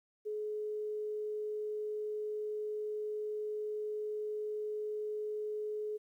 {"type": "tone", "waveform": "sine", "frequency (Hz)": 424.4, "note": "G#4", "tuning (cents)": 38, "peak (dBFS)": -35, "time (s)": [0.25, 5.98], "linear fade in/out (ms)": 20, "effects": ["12-bit"]}